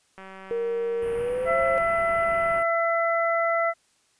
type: click train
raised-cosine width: 0.5 ms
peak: -28 dBFS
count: 461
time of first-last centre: 0.18-2.588 s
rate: 191 Hz
type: tone with pitch glide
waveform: sine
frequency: 466.2 to 532.4 Hz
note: A#4 to C5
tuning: 0 to +30 cents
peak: -24 dBFS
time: 0.51-1.78 s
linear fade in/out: 0 ms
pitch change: +230 cents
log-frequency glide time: 1.14-1.57 s
type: band-stop noise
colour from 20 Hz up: pink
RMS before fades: -41 dBFS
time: 1.02-2.63 s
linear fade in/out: 5 ms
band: 3000 to 9100 Hz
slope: 96 dB/octave
type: harmonic tone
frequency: 670 Hz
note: E5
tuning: 28 cents sharp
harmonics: 1 / 2 / 3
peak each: -23 / -26 / -28 dBFS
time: 1.45-3.74 s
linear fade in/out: 50 ms
effects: white hiss -65 dBFS RMS until 4.19 s + resampled to 22050 Hz